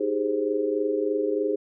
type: chord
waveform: sine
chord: Ab major seventh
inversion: second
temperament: equal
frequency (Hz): 311.1 / 392 / 415.3 / 523.3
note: Eb4 / G4 / Ab4 / C5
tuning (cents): 0 / 0 / 0 / 0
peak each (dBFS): -29 / -30 / -25 / -30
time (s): 0-1.56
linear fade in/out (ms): 10
effects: none